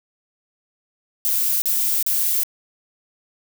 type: noise bursts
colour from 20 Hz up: violet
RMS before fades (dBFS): -20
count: 3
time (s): 1.25-2.434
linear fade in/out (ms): 0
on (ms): 370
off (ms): 37
effects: none